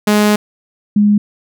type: tone pair in turn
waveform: sawtooth / sine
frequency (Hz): 209.4 / 207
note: G#3 / G#3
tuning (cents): +15 / -5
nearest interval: unison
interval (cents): 20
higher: first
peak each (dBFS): -5 / -7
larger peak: first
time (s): 0.07-0.36 / 0.96-1.18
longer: first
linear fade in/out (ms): 5
effects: none